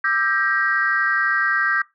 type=chord; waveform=sine; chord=E half-diminished seventh; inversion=third; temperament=just; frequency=1186.7 / 1318.5 / 1582.2 / 1898.7 Hz; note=D6 / E6 / G6 / Bb6; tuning=+18 / 0 / +16 / +31 cents; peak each=-25 / -25 / -19 / -23 dBFS; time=0.04-1.82 s; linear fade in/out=5 ms; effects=noise-tail reverb RT60 0.2 s tail -21 dB re dry + tanh soft clip ceiling -8 dBFS